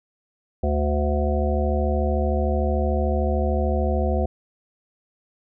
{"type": "harmonic tone", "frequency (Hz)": 73.42, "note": "D2", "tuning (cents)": 0, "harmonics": [1, 3, 5, 7, 9, 10], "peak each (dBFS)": [-21, -28, -29, -28, -29, -31], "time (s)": [0.63, 4.26], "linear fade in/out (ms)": 5, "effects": []}